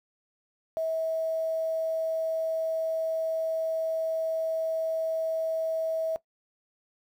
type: tone with quantisation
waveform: sine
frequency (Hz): 646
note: E5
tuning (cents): -35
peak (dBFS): -26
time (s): 0.77-6.16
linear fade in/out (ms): 0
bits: 9
effects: noise-tail reverb RT60 0.1 s tail -18 dB re dry